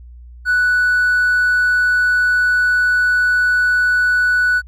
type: tone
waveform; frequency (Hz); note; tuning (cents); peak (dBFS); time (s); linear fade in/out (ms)
triangle; 1481; F#6; +1; -9; 0.45-4.62; 50
effects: tanh soft clip ceiling -7 dBFS + added 60 Hz sine -35 dBFS peak until 4.67 s